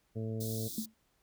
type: harmonic tone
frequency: 111.1 Hz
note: A2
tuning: 17 cents sharp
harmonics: 1 / 2 / 3 / 4 / 5 / 6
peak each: -36 / -40 / -48 / -42 / -51 / -55 dBFS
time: 0.15-0.69 s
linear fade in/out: 20 ms
type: band-stop noise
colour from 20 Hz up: white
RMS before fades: -43 dBFS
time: 0.4-0.86 s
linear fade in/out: 10 ms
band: 360 to 3500 Hz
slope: 96 dB/octave
type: tone with exponential decay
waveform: sine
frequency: 220 Hz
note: A3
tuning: in tune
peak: -29 dBFS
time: 0.78-0.94 s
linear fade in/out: 2 ms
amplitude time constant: 33 ms
effects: pink hiss -74 dBFS RMS until 1.22 s